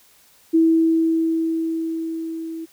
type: tone with level ramp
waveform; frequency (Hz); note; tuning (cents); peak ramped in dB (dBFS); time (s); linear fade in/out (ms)
sine; 325.8; E4; -20; -11 to -28; 0.53-2.66; 20
effects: white hiss -54 dBFS RMS until 2.72 s